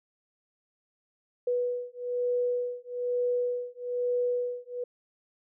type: beating tone pair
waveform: sine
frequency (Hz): 490 / 491.1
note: B4 / B4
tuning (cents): -14 / -10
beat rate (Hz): 1.1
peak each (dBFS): -30 / -30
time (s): 1.47-4.84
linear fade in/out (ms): 5
effects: none